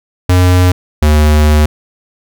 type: tone pair in turn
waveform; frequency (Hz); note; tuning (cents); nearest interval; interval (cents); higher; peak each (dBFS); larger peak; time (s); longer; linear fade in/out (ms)
square; 90.5 / 75.66; F#2 / D#2; -38 / -48; minor third; 310; first; -6; neither; 0.29-0.72 / 1.02-1.66; second; 5
effects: none